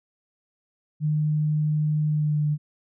sine tone with pitch glide, 152.1 to 149.49 Hz, D#3 to D3, -39 to +31 cents, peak -20 dBFS, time 1-2.58 s, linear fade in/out 50 ms, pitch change -30 cents, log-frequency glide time 2.08-2.41 s, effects none

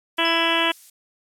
violet noise, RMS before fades -40 dBFS, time 0.17-0.9 s, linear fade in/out 5 ms
harmonic tone, 332.1 Hz, E4, 13 cents sharp, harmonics 1 / 2 / 3 / 4 / 5 / 6 / 7 / 8 / 9 / 10, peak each -27 / -27 / -25 / -30 / -27 / -29 / -30 / -26 / -25 / -27 dBFS, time 0.18-0.72 s, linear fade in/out 10 ms
sine tone with exponential decay, 5200 Hz, E8, 24 cents flat, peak -28 dBFS, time 0.25-0.81 s, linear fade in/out 2 ms, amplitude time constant 120 ms
effects low-pass 10000 Hz 12 dB/octave

